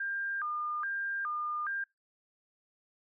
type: tone with vibrato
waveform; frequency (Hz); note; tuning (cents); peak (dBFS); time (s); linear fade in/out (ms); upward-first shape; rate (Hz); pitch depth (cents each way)
sine; 1390; F6; -9; -32; 0-1.84; 5; square; 1.2; 240
effects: noise-tail reverb RT60 0.2 s tail -23 dB re dry